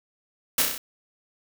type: noise with echo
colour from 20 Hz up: white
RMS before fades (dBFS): -21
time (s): 0.58-0.62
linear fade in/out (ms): 2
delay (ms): 32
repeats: 5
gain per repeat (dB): -3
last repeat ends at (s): 0.78
effects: none